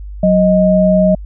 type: tone pair together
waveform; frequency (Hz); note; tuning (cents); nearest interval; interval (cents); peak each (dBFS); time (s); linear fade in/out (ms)
sine; 185 / 623.7; F#3 / D#5; 0 / +4; octave + major sixth; 2104; -10; 0.23-1.15; 5
effects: added 50 Hz sine -25 dBFS peak until 1.25 s